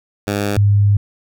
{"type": "tone pair in turn", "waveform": ["10% pulse", "sine"], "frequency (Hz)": [101.8, 101.8], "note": ["G#2", "G#2"], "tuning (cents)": [-34, -34], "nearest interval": "unison", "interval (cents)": 0, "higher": "neither", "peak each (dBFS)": -9, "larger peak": "neither", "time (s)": [[0.27, 0.57], [0.57, 0.97]], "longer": "second", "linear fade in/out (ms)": 5, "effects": []}